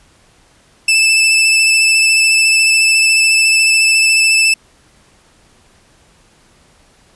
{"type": "tone with vibrato", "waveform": "sawtooth", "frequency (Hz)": 2637, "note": "E7", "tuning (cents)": 0, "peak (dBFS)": -5, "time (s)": [0.88, 4.54], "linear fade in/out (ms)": 5, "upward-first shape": "square", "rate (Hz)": 14, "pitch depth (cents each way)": 10, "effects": ["pink hiss -50 dBFS RMS until 7.15 s", "resampled to 24000 Hz"]}